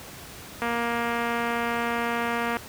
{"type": "click train", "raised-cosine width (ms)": 0.5, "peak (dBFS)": -13, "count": 459, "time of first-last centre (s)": [0.62, 2.569], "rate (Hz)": 235, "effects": ["pink hiss -42 dBFS RMS until 2.68 s", "high-pass 60 Hz 12 dB/octave"]}